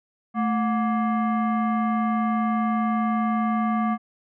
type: tone with frequency modulation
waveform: sine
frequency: 220 Hz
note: A3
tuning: in tune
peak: -20 dBFS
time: 0.34-3.98 s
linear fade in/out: 50 ms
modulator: 945 Hz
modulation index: 0.9
effects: none